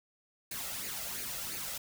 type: noise with flanger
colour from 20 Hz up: white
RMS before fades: -39 dBFS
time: 0.51-1.78 s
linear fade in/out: 5 ms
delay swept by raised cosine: 0.44 to 1.54 ms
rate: 2.9 Hz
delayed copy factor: +0.55
effects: none